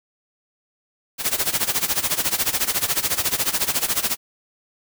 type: noise with tremolo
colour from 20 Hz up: white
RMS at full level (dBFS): -19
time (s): 1.18-4.17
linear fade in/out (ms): 50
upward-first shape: sine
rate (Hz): 14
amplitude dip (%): 85
effects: none